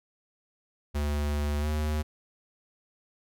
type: tone with pitch glide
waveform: square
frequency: 73.42 to 76.1 Hz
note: D2 to D#2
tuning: 0 to -38 cents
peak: -27 dBFS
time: 0.94-2.03 s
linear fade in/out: 20 ms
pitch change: +62 cents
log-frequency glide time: 1.6-1.68 s
effects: none